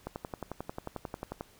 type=click train; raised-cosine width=1 ms; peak=-22 dBFS; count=16; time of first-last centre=0.07-1.409 s; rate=11.2 Hz; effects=pink hiss -60 dBFS RMS until 1.59 s